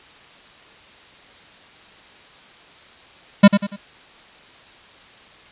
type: tone with echo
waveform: square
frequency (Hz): 201.4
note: G3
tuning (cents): +47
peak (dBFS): -4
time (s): 3.43-3.48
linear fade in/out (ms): 10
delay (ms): 95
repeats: 3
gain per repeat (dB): -9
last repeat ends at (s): 3.765
effects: white hiss -46 dBFS RMS until 5.51 s + resampled to 8000 Hz